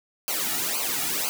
white noise with flanger, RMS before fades -27 dBFS, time 0.28-1.29 s, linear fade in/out 0 ms, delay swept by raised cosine 0.55 to 1.95 ms, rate 2 Hz, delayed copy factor -1, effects none

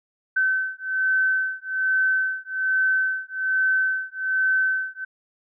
sine beating tone pair, 1531 / 1532.2 Hz, G6 / G6, -41 / -40 cents, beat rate 1.2 Hz, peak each -23 dBFS, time 0.36-5.05 s, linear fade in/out 10 ms, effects none

